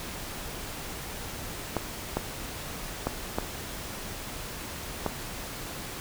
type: clicks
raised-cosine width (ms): 1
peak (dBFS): -12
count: 5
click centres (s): 1.767 / 2.17 / 3.07 / 3.385 / 5.063
effects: pink hiss -38 dBFS RMS until 6 s